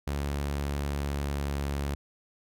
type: tone with pitch glide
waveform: sawtooth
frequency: 71.2 to 70.67 Hz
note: C#2 to C#2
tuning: +47 to +34 cents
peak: -25 dBFS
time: 0.07-1.95 s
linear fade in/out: 5 ms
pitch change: -13 cents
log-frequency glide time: 0.93-1.56 s
effects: none